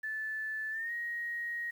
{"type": "tone with pitch glide", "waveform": "sine", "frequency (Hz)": [1747, 1883.2], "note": ["A6", "A#6"], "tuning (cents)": [-13, 17], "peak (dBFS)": -34, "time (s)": [0.03, 1.71], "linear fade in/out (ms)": 10, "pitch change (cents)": 130, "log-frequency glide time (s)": [0.71, 0.92], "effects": ["10-bit"]}